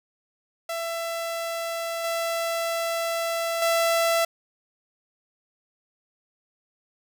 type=tone with level steps; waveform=sawtooth; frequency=668 Hz; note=E5; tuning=23 cents sharp; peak=-24 / -21 / -16 dBFS; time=0.69-4.25 s; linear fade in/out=5 ms; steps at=2.04 / 3.62 s; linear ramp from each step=2 ms; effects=none